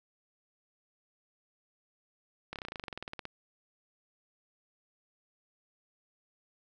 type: slowing click train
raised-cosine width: 0.3 ms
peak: -23 dBFS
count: 18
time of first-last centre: 2.53-3.254 s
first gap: 28 ms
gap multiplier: 1.05
effects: none